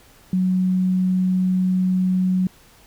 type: tone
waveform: sine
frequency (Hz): 184.8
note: F#3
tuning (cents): -2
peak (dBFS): -16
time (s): 0.33-2.47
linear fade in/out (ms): 2
effects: pink hiss -51 dBFS RMS until 2.86 s